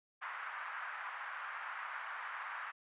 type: band-pass noise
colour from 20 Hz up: white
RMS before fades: -44 dBFS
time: 0.21-2.72 s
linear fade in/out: 20 ms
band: 1000 to 1700 Hz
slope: 24 dB/octave
effects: resampled to 8000 Hz